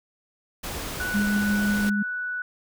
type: noise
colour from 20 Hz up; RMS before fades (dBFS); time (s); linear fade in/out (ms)
pink; -33; 0.63-1.9; 10
type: tone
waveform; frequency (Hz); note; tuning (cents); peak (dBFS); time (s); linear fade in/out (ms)
sine; 1480; F#6; 0; -27; 1-2.42; 2
type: tone with tremolo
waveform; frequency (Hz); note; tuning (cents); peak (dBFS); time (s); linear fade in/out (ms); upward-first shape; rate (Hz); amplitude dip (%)
sine; 205.4; G#3; -19; -20; 1.14-2.03; 10; triangle; 5.8; 30
effects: none